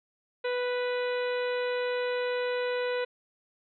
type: harmonic tone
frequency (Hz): 493.9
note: B4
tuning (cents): 0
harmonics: 1 / 2 / 3 / 4 / 5 / 6 / 7 / 8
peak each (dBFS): -28 / -39 / -38 / -41 / -42 / -47 / -49 / -45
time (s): 0.44-3.05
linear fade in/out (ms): 10
effects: none